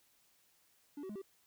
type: tone with pitch steps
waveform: triangle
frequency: 288.8 / 379.2 / 209.9 / 387.8 Hz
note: D4 / F#4 / G#3 / G4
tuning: -29 / +43 / +19 / -19 cents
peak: -40 dBFS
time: 0.97-1.218 s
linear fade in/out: 5 ms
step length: 62 ms
effects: white hiss -71 dBFS RMS until 1.46 s